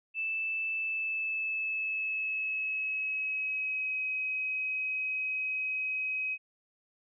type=tone with pitch glide; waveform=sine; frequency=2637 to 2535 Hz; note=E7 to D#7; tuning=0 to +32 cents; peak=-30 dBFS; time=0.14-6.38 s; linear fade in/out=50 ms; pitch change=-68 cents; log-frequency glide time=0.74-4.02 s; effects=none